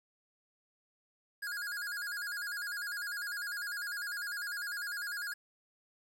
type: tone with vibrato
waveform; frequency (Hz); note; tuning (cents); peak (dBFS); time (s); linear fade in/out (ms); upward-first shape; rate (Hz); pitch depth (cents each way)
square; 1538; G6; -33; -37; 1.42-5.34; 10; square; 10; 120
effects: 11-bit